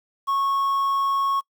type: tone with quantisation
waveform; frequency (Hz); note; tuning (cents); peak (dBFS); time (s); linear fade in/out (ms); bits
triangle; 1100; C#6; -14; -18; 0.27-1.41; 20; 8
effects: noise-tail reverb RT60 0.1 s tail -24 dB re dry